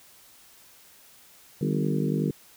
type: harmonic tone with a mistuned harmonic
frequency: 50.8 Hz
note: G#1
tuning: 38 cents flat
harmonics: 3 / 4 / 5 / 6 / 7 / 8 / 9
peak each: -27 / -29 / -31 / -33 / -34 / -35 / -36 dBFS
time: 1.61-2.31 s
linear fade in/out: 5 ms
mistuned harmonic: 4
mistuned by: -68 cents
effects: white hiss -54 dBFS RMS until 2.56 s